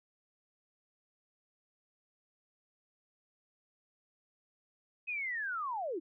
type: linear sweep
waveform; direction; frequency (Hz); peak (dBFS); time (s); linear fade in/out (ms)
sine; down; 2558 to 290; -34; 5.07-6; 20
effects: none